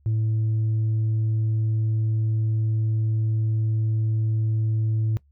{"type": "tone with tanh clipping", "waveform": "sine", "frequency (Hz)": 110, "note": "A2", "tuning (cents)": 0, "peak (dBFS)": -21, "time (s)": [0.06, 5.17], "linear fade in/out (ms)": 0, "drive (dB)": 2, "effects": ["noise-tail reverb RT60 0.1 s tail -20 dB re dry", "added 71 Hz sine -56 dBFS peak until 5.31 s"]}